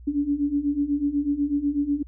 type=beating tone pair; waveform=sine; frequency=282.6 / 290.7 Hz; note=C#4 / D4; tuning=+34 / -18 cents; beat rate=8.1 Hz; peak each=-26 / -23 dBFS; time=0.07-2.03 s; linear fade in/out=10 ms; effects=added 60 Hz sine -41 dBFS peak until 2.07 s